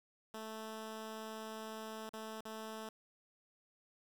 10% pulse tone with dropouts, 219.5 Hz, A3, 4 cents flat, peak -36 dBFS, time 0.34-2.89 s, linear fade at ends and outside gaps 2 ms, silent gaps 2.093-2.135 / 2.408-2.453 s, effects 11-bit

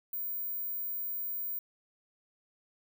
sine tone, 15210 Hz, A#9, 34 cents sharp, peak -33 dBFS, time 0.13-1.59 s, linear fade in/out 2 ms, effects none

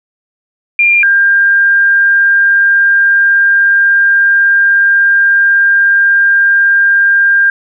sine tone pair in turn, 2396 / 1599.1 Hz, D7 / G6, +34 / +34 cents, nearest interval perfect fifth, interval 700 cents, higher first, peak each -5 dBFS, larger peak neither, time 0.79-1.03 / 1.03-7.5 s, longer second, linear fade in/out 2 ms, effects none

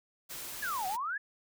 white noise, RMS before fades -42 dBFS, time 0.29-0.97 s, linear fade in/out 20 ms
sine exponential two-way sweep, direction down then up, 1760 to 723 to 1760 Hz, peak -32 dBFS, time 0.62-1.18 s, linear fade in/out 10 ms, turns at 0.87 s
effects none

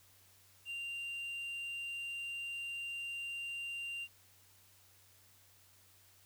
sine tone with tanh clipping, 2780 Hz, F7, 9 cents flat, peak -40 dBFS, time 0.65-4.08 s, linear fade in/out 50 ms, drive 3 dB, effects added 95 Hz sine -70 dBFS peak until 6.25 s + white hiss -65 dBFS RMS until 6.25 s

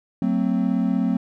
triangle chord, F# diminished, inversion none, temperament equal with one note detuned, 185 / 225.4 / 261.6 Hz, F#3 / A3 / C4, 0 / +42 / 0 cents, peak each -21 dBFS, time 0.22-1.17 s, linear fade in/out 2 ms, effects none

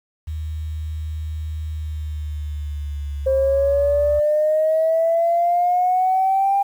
sine tone with pitch glide, 78.1 to 69.18 Hz, D#2 to C#2, +7 to -3 cents, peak -24 dBFS, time 0.27-4.2 s, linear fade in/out 10 ms, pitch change -210 cents, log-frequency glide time 1.7-3.63 s
sine exponential sweep, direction up, 530 to 800 Hz, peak -14 dBFS, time 3.26-6.63 s, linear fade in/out 10 ms
effects tanh soft clip ceiling -9 dBFS + 8-bit

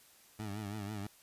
20% pulse tone with vibrato, 103.83 Hz, G#2, in tune, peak -34 dBFS, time 0.39-1.07 s, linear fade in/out 5 ms, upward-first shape triangle, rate 6.1 Hz, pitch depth 110 cents each way, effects white hiss -62 dBFS RMS until 1.22 s + resampled to 32000 Hz

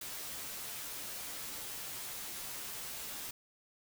white noise with comb filter, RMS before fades -43 dBFS, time 0.01-3.31 s, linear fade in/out 5 ms, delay 12 ms, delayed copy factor -0.65, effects none

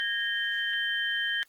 sine tone cluster, 1641 / 1846 / 3111 Hz, G#6 / A#6 / G7, -21 / -17 / -14 cents, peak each -31 dBFS, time 0-1.43 s, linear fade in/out 0 ms, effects white hiss -64 dBFS RMS until 1.48 s + Opus 24 kbps

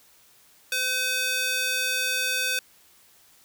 square tone with high-pass filter, 510 Hz, C5, 44 cents flat, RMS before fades -26 dBFS, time 0.72-2.59 s, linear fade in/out 2 ms, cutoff 2000 Hz, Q 0.99, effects white hiss -57 dBFS RMS until 3.44 s

